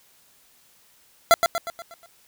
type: tone with echo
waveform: 25% pulse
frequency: 679 Hz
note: F5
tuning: 49 cents flat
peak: -7 dBFS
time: 1.31-1.34 s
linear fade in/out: 0 ms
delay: 120 ms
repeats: 6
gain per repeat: -6 dB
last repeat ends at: 2.06 s
effects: white hiss -58 dBFS RMS until 2.27 s